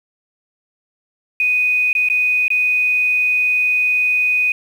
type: tone with dropouts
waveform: sine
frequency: 2489 Hz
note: D#7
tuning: in tune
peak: -13 dBFS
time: 1.4-4.52 s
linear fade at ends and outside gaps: 2 ms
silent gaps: 1.93-1.951 / 2.087-2.099 / 2.481-2.503 s
effects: 7-bit